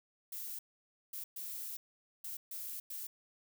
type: noise bursts at uneven times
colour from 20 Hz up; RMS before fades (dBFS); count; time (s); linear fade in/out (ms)
violet; -43; 6; 0.32-0.59 / 1.13-1.24 / 1.36-1.77 / 2.24-2.37 / 2.51-2.8 / 2.9-3.07; 5
effects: none